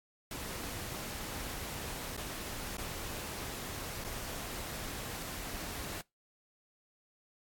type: noise with dropouts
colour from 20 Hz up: pink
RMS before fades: -41 dBFS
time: 0.31-6.01 s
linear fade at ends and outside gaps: 1 ms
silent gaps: 2.166-2.176 / 2.77-2.782 / 4.039-4.047 s
effects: noise-tail reverb RT60 0.2 s tail -23 dB re dry + AAC 64 kbps